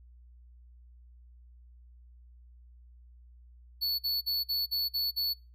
square tone bursts, 4435 Hz, C#8, in tune, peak -28 dBFS, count 7, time 3.81-5.34 s, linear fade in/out 20 ms, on 180 ms, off 45 ms, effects noise-tail reverb RT60 0.3 s tail -25 dB re dry + added 60 Hz sine -52 dBFS peak until 5.54 s

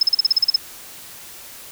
sine tone bursts, 5190 Hz, E8, 28 cents flat, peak -10 dBFS, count 10, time 0.01-0.561 s, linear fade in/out 5 ms, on 20 ms, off 39 ms, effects white hiss -39 dBFS RMS until 1.71 s

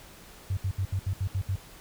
sine tone bursts, 95.5 Hz, G2, 45 cents flat, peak -25 dBFS, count 8, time 0.5-1.558 s, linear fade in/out 5 ms, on 71 ms, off 70 ms, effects pink hiss -50 dBFS RMS until 1.8 s

